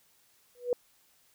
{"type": "tone with exponential growth", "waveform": "sine", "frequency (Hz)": 488.6, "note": "B4", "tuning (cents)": -19, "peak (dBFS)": -21, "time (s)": [0.55, 0.73], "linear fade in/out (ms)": 1, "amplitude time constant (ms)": 38, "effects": ["white hiss -66 dBFS RMS until 1.34 s"]}